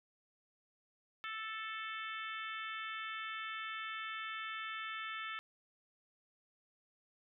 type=harmonic tone; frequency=440 Hz; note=A4; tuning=in tune; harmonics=3 / 4 / 5 / 6 / 7 / 8; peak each=-44 / -46 / -48 / -50 / -51 / -52 dBFS; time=1.24-5.39 s; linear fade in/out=0 ms; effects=none